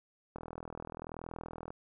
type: click train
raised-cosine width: 1 ms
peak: -28 dBFS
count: 56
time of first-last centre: 0.36-1.705 s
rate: 40.9 Hz
effects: none